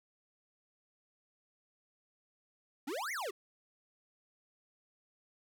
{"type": "exponential two-way sweep", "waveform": "square", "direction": "up then down", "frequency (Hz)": [246.9, 2283, 350], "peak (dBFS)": -37, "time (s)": [2.87, 3.31], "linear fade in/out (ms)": 10, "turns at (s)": 3.12, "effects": []}